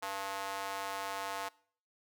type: tone with high-pass filter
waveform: square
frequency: 97.8 Hz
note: G2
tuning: 4 cents flat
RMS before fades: -39 dBFS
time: 0.02-1.49 s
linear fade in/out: 10 ms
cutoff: 840 Hz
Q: 1.8
effects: noise-tail reverb RT60 0.5 s tail -22 dB re dry

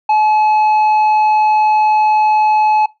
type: tone with tanh clipping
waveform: sine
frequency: 856 Hz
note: A5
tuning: 48 cents flat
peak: -10 dBFS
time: 0.09-2.86 s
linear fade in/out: 5 ms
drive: 5 dB
effects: noise-tail reverb RT60 0.2 s tail -21 dB re dry

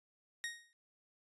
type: tone with exponential decay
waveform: sawtooth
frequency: 1870 Hz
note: A#6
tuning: 5 cents sharp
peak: -32 dBFS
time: 0.44-0.73 s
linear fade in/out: 0 ms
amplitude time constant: 63 ms
effects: resampled to 24000 Hz

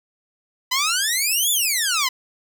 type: exponential two-way sweep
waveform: 10% pulse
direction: up then down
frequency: 986 to 3557 to 986 Hz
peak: -10 dBFS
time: 0.71-2.09 s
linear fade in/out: 10 ms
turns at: 1.51 s
effects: none

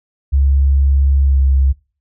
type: tone with pitch glide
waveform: sine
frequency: 68.9 to 67.44 Hz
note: C#2 to C#2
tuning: -10 to -47 cents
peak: -9 dBFS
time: 0.32-1.73 s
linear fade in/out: 20 ms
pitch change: -37 cents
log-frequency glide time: 1.24-1.39 s
effects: noise-tail reverb RT60 0.4 s tail -24 dB re dry

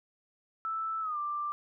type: tone with pitch glide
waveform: sine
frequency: 1318.5 to 1181.5 Hz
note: E6 to D6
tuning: 0 to +10 cents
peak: -31 dBFS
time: 0.65-1.52 s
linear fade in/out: 0 ms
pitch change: -190 cents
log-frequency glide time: 1.01-1.18 s
effects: none

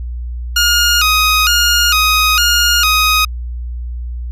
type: tone with vibrato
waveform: 15% pulse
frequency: 1336 Hz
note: E6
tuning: 23 cents sharp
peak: -3 dBFS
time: 0.56-3.25 s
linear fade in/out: 5 ms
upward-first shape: square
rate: 1.1 Hz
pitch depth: 110 cents each way
effects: added 60 Hz sine -20 dBFS peak until 4.31 s + resampled to 32000 Hz

